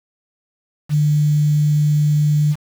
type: tone with quantisation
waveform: sine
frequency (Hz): 149.2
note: D3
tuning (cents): +28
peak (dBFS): -12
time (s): 0.89-2.56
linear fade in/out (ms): 50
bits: 6
effects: none